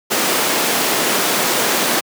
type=high-pass noise; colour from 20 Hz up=pink; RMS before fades=-17 dBFS; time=0.1-2.01 s; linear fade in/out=20 ms; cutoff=270 Hz; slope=12 dB/octave; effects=high-pass 150 Hz 12 dB/octave